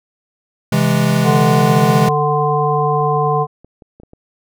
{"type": "chord", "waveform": "square", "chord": "C augmented", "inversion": "none", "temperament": "equal with one note detuned", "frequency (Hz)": [133.41, 164.81, 207.7], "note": ["C3", "E3", "G#3"], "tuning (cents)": [34, 0, 0], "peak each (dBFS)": -17, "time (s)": [0.72, 2.09], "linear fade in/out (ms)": 5}
{"type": "harmonic tone", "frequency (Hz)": 148.4, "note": "D3", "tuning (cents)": 18, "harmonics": [1, 3, 5, 7], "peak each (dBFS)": [-18, -18, -18, -18], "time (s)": [1.23, 3.47], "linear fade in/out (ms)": 50}
{"type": "clicks", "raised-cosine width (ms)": 2, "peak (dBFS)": -27, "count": 9, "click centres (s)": [2.788, 3.008, 3.169, 3.272, 3.646, 3.822, 4, 4.034, 4.134]}
{"effects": []}